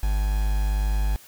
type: tone with quantisation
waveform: triangle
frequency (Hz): 51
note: G#1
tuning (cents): -31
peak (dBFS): -18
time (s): 0.03-1.16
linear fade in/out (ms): 0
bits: 6
effects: white hiss -49 dBFS RMS until 1.27 s